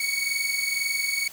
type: tone pair together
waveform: sawtooth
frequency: 2217 / 2239 Hz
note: C#7 / C#7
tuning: 0 / +17 cents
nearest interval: unison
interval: 17 cents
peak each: -25 / -23 dBFS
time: 0-1.28 s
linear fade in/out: 5 ms
effects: white hiss -45 dBFS RMS until 1.32 s